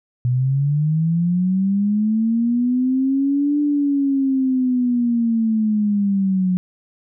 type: linear two-way sweep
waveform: sine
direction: up then down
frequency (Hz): 121.3 to 294.4 to 180.7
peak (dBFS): -15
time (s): 0.25-6.57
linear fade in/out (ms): 0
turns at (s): 3.6
effects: none